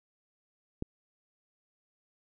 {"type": "click", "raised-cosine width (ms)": 3, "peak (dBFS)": -20, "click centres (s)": 0.824, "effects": []}